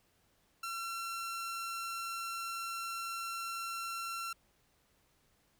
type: tone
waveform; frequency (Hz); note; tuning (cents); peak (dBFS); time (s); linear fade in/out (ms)
sawtooth; 1357; E6; +50; -34; 0.63-4.33; 5
effects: pink hiss -72 dBFS RMS until 5.59 s